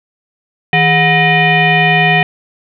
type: tone with frequency modulation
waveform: sine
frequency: 1300 Hz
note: E6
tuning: 24 cents flat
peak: -7 dBFS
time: 0.73-2.23 s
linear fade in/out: 2 ms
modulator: 570 Hz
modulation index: 2.5
effects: none